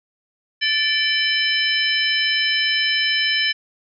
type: tone cluster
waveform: sine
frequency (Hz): 1753 / 2326 / 3040 / 3999 / 5250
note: A6 / D7 / F#7 / B7 / E8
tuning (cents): -7 / -17 / +46 / +21 / -8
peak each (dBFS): -22 / -24 / -21 / -28 / -25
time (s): 0.61-3.53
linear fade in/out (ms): 20
effects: none